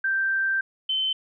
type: tone pair in turn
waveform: sine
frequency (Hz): 1568 / 3071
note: G6 / G7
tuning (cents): 0 / -36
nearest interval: octave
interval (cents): 1164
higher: second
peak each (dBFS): -21 / -22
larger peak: first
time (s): 0.04-0.61 / 0.89-1.13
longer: first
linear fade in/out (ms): 5
effects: none